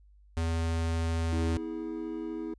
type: tone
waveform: square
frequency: 82.41 Hz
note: E2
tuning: in tune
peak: -28 dBFS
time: 0.37-1.57 s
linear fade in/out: 0 ms
type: chord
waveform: triangle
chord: E major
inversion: second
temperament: equal with one note detuned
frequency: 246.9 / 323.2 / 415.3 Hz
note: B3 / E4 / G#4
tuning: 0 / -34 / 0 cents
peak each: -39 / -33 / -39 dBFS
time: 1.32-2.54 s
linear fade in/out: 5 ms
effects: added 50 Hz sine -55 dBFS peak until 2.58 s + resampled to 22050 Hz